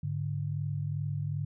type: tone pair together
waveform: sine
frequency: 103.83 / 146.4 Hz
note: G#2 / D3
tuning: 0 / -5 cents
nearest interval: tritone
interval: 595 cents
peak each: -34 / -32 dBFS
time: 0.03-1.45 s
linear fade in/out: 5 ms
effects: none